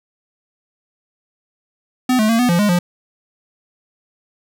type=tone with pitch steps; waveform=square; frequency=253.5 / 215.5 / 228.4 / 246.8 / 172.5 / 207.3 / 176 Hz; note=B3 / A3 / A#3 / B3 / F3 / G#3 / F3; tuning=+45 / -36 / -35 / -1 / -21 / -3 / +14 cents; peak=-13 dBFS; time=2.09-2.79 s; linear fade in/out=5 ms; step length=100 ms; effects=none